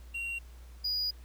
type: tone pair in turn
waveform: triangle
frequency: 2752 / 4904 Hz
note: F7 / D#8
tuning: -26 / -26 cents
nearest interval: minor seventh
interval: 1000 cents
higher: second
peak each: -32 / -28 dBFS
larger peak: second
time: 0.14-0.39 / 0.84-1.11 s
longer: second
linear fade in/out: 10 ms
effects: added 60 Hz sine -47 dBFS peak until 1.24 s + pink hiss -61 dBFS RMS until 1.24 s